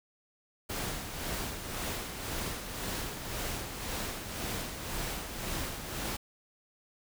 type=noise with tremolo; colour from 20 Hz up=pink; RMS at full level=-35 dBFS; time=0.69-6.17 s; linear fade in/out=10 ms; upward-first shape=sine; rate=1.9 Hz; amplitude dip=50%; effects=none